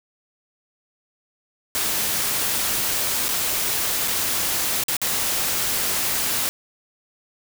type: noise with dropouts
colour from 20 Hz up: white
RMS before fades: -23 dBFS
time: 1.75-6.49 s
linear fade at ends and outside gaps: 0 ms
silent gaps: 3.283-3.289 / 4.076-4.08 / 4.837-4.883 / 4.967-5.016 s
effects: none